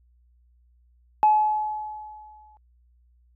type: tone with exponential decay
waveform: sine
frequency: 853 Hz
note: G#5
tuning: 46 cents sharp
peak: -12 dBFS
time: 1.23-2.57 s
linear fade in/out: 0 ms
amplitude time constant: 290 ms
effects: tanh soft clip ceiling -9 dBFS + added 60 Hz sine -57 dBFS peak until 3.35 s